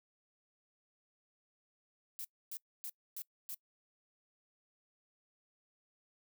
violet noise bursts, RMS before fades -43 dBFS, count 5, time 2.19-3.545 s, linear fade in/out 0 ms, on 55 ms, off 270 ms, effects noise-tail reverb RT60 0.1 s tail -23 dB re dry

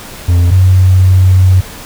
triangle / sine tone pair in turn, 87.31 / 93.09 Hz, F2 / F#2, 0 / +11 cents, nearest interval minor second, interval 111 cents, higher second, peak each -3 dBFS, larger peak neither, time 0.28-0.51 / 0.51-1.61 s, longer second, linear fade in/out 10 ms, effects pink hiss -29 dBFS RMS until 1.85 s

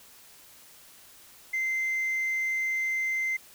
sine tone, 2078 Hz, C7, 12 cents flat, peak -24 dBFS, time 1.53-3.37 s, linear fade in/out 10 ms, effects tanh soft clip ceiling -24 dBFS + white hiss -53 dBFS RMS until 3.54 s

